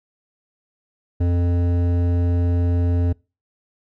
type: tone with hard clipping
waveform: triangle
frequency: 87.31 Hz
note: F2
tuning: in tune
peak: -18 dBFS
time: 1.2-3.13 s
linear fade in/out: 10 ms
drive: 16 dB
effects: noise-tail reverb RT60 0.3 s tail -25 dB re dry